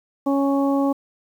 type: harmonic tone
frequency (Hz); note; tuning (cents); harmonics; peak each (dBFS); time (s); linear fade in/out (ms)
277.2; C#4; 0; 1 / 2 / 3 / 4; -18 / -24 / -28 / -30; 0.26-0.93; 10
effects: 8-bit